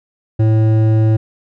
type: tone with hard clipping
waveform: triangle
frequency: 110 Hz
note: A2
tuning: in tune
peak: -11 dBFS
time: 0.39-1.17 s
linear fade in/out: 10 ms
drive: 14 dB
effects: none